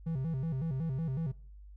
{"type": "tone with vibrato", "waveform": "triangle", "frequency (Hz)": 146.83, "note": "D3", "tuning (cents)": 0, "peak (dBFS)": -29, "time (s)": [0.06, 1.32], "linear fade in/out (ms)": 10, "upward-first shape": "square", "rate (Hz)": 5.4, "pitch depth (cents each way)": 190, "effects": ["noise-tail reverb RT60 0.5 s tail -22 dB re dry", "added 50 Hz sine -48 dBFS peak until 1.76 s"]}